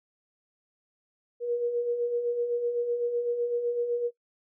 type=beating tone pair; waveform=sine; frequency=471.7 / 479.6 Hz; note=A#4 / A#4; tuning=+20 / +49 cents; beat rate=7.9 Hz; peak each=-35 / -26 dBFS; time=1.4-4.11 s; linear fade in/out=50 ms; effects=noise-tail reverb RT60 0.1 s tail -19 dB re dry